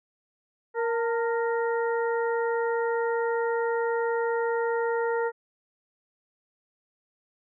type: harmonic tone with a mistuned harmonic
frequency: 466.2 Hz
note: A#4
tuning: in tune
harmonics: 1 / 2 / 3 / 4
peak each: -25 / -31 / -35 / -37 dBFS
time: 0.74-5.32 s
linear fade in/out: 50 ms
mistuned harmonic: 2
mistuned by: -47 cents
effects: none